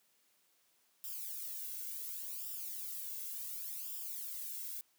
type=noise with flanger; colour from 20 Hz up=violet; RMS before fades=-43 dBFS; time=1.04-4.81 s; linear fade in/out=0 ms; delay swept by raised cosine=0.47 to 1.67 ms; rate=0.69 Hz; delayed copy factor=-1; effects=white hiss -73 dBFS RMS until 4.98 s + high-pass 150 Hz 12 dB/octave